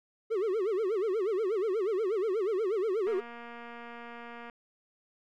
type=tone with vibrato; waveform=triangle; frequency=407.9 Hz; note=G#4; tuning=31 cents flat; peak=-25 dBFS; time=0.3-3.21 s; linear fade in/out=20 ms; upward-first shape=sine; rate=8.3 Hz; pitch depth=210 cents each way
type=click train; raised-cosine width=0.5 ms; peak=-31 dBFS; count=338; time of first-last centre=3.07-4.498 s; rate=236 Hz
effects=none